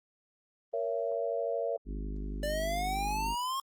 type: chord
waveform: sine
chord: A# diminished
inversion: none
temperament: just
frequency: 466.2 / 559.4 / 671.3 Hz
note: A#4 / C#5 / E5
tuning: 0 / +16 / +31 cents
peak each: -34 dBFS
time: 0.73-1.77 s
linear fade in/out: 10 ms
type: harmonic tone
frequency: 50.9 Hz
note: G#1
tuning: 34 cents flat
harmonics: 1 / 3 / 4 / 5 / 6 / 7 / 8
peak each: -35 / -46 / -47 / -45 / -49 / -51 / -52 dBFS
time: 1.85-3.36 s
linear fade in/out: 50 ms
type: exponential sweep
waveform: square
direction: up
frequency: 584 to 1090 Hz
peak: -32 dBFS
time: 2.43-3.6 s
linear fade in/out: 2 ms
effects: Opus 24 kbps